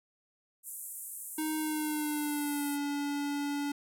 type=band-pass noise; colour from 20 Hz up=pink; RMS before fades=-43 dBFS; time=0.63-2.79 s; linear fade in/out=50 ms; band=8100 to 14000 Hz; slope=48 dB/octave
type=tone with pitch glide; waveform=square; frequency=311.1 to 286.9 Hz; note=D#4 to D4; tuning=0 to -40 cents; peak=-32 dBFS; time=1.38-3.72 s; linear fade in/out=5 ms; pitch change=-140 cents; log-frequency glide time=1.58-2.68 s
effects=none